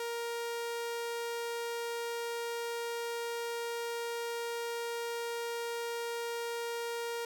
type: tone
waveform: sawtooth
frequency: 468.7 Hz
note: A#4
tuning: 9 cents sharp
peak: -31 dBFS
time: 0-7.25 s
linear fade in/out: 2 ms
effects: none